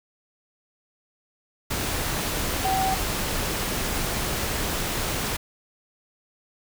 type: tone in noise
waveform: sine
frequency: 764 Hz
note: G5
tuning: 45 cents flat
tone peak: -22 dBFS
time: 2.64-2.95 s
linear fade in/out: 10 ms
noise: pink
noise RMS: -27 dBFS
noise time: 1.7-5.37 s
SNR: +2 dB
effects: none